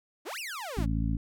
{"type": "exponential two-way sweep", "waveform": "sawtooth", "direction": "up then down", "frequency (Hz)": [261.6, 2960, 261.6], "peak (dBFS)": -32, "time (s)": [0.25, 0.86], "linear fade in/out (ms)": 20, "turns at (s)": 0.39}
{"type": "harmonic tone", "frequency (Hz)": 55.2, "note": "A1", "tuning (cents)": 6, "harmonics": [1, 2, 3, 4, 5], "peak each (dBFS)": [-29, -32, -34, -35, -36], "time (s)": [0.77, 1.17], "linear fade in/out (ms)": 5}
{"effects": []}